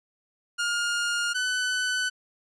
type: tone pair in turn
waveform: sawtooth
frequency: 1417 / 1501.3 Hz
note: F6 / F#6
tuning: +25 / +25 cents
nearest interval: minor second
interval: 100 cents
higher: second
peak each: -21 dBFS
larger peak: neither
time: 0.58-1.34 / 1.34-2.1 s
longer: neither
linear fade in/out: 20 ms
effects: resampled to 22050 Hz